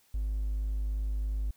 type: tone with hard clipping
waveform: triangle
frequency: 51.5 Hz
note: G#1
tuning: 14 cents flat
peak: -29 dBFS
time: 0.14-1.51 s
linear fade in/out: 5 ms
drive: 4 dB
effects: white hiss -66 dBFS RMS until 1.56 s